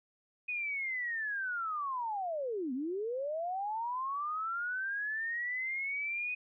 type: linear two-way sweep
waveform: sine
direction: down then up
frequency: 2502 to 242.6 to 2502 Hz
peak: -33 dBFS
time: 0.48-6.35 s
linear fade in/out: 10 ms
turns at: 2.73 s
effects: none